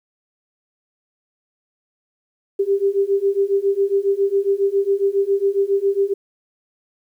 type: beating tone pair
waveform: sine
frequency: 392 / 399.3 Hz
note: G4 / G4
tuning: 0 / +32 cents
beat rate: 7.3 Hz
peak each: -19 / -18 dBFS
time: 2.59-6.14 s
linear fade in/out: 10 ms
effects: 9-bit